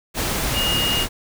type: tone in noise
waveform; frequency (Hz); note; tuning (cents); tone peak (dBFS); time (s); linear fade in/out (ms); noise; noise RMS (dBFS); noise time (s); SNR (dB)
sine; 2854; F7; +37; -20; 0.53-1.06; 50; pink; -23; 0.14-1.09; 0
effects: none